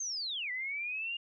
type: linear two-way sweep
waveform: sine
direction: down then up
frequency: 6470 to 1957 to 2839 Hz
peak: -34 dBFS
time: 0-1.17 s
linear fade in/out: 5 ms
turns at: 0.51 s
effects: none